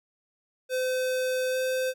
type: tone with pitch glide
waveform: square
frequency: 512 to 515.9 Hz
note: C5 to C5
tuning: -38 to -24 cents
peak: -26 dBFS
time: 0.69-1.94 s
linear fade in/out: 50 ms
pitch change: +14 cents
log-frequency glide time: 1.51-1.56 s
effects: none